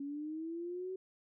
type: linear sweep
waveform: sine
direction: up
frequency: 277.2 to 379.2 Hz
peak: -38 dBFS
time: 0-0.96 s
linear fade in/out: 5 ms
effects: none